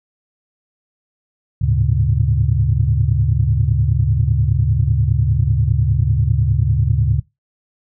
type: tone cluster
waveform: sine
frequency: 74.8 / 103.3 / 113.3 / 138.4 Hz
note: D2 / G#2 / A#2 / C#3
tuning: +32 / -9 / -49 / -2 cents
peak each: -18 dBFS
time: 1.61-7.2 s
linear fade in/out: 10 ms
effects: noise-tail reverb RT60 0.2 s tail -21 dB re dry + tanh soft clip ceiling -2 dBFS